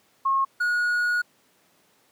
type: tone pair in turn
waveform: sine / triangle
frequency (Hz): 1083 / 1450.1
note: C#6 / F#6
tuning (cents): -41 / -35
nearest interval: perfect fourth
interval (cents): 506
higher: second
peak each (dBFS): -19 / -19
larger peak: neither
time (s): 0.25-0.45 / 0.6-1.22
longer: second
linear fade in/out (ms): 10
effects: pink hiss -62 dBFS RMS until 2.11 s + high-pass 200 Hz 12 dB/octave

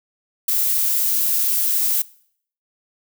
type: noise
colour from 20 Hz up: violet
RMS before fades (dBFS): -19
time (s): 0.48-2.02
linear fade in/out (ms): 5
effects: noise-tail reverb RT60 0.6 s tail -21 dB re dry

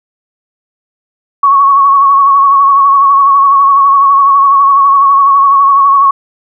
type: tone with vibrato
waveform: sine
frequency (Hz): 1108.7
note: C#6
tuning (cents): 0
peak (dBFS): -3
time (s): 1.43-6.11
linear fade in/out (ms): 5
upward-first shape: sine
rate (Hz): 12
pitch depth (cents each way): 38
effects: none

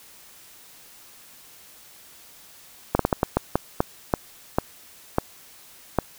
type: slowing click train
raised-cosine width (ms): 1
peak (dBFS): -4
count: 12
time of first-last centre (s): 2.95-5.987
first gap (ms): 43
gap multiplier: 1.34
effects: white hiss -49 dBFS RMS until 6.18 s

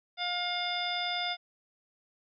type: harmonic tone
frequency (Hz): 710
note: F5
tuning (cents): +28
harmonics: 1 / 2 / 3 / 4 / 5 / 7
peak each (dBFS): -35 / -40 / -37 / -44 / -34 / -40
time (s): 0.17-1.37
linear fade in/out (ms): 50
effects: none

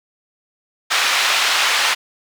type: band-pass noise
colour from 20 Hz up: white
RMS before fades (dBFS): -17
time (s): 0.9-1.95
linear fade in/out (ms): 20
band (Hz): 930 to 3500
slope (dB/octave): 12
effects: none

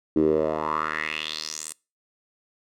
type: tone with band-pass filter sweep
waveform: 10% pulse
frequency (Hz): 77.6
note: D#2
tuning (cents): -4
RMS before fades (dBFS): -26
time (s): 0.16-1.73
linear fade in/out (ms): 5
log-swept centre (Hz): 310 to 9100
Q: 4.3
effects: noise-tail reverb RT60 0.3 s tail -24 dB re dry

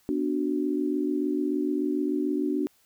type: chord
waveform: sine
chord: B minor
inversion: none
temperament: equal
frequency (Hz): 246.9 / 293.7 / 370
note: B3 / D4 / F#4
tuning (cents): 0 / 0 / 0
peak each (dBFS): -31 / -26 / -30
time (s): 0.09-2.67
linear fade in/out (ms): 0
effects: white hiss -64 dBFS RMS until 2.85 s

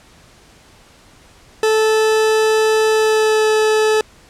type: tone with pitch glide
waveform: 40% pulse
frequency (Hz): 436.8 to 432.8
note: A4 to A4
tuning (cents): -13 to -29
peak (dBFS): -11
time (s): 1.63-4.01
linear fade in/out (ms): 2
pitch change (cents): -16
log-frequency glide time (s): 2.89-3.47
effects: pink hiss -47 dBFS RMS until 4.29 s + low-pass 9000 Hz 12 dB/octave

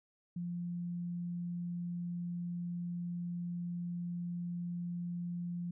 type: tone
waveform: sine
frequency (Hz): 174.2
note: F3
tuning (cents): -4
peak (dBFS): -36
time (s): 0.36-5.71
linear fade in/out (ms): 5
effects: none

